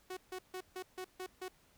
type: tone bursts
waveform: sawtooth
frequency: 370 Hz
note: F#4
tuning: in tune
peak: -37 dBFS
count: 7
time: 0.1-1.483 s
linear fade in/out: 5 ms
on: 69 ms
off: 150 ms
effects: pink hiss -68 dBFS RMS until 1.77 s